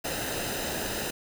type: noise with comb filter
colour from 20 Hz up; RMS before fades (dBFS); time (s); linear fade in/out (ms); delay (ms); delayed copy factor
pink; -32; 0.04-1.11; 10; 0.89; -0.6
effects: none